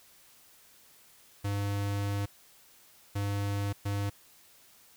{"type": "tone bursts at uneven times", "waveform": "square", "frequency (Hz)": 100.8, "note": "G2", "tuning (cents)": 49, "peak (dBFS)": -30, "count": 3, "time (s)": [[1.44, 2.26], [3.15, 3.73], [3.85, 4.1]], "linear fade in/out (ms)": 10, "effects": ["white hiss -59 dBFS RMS until 4.96 s"]}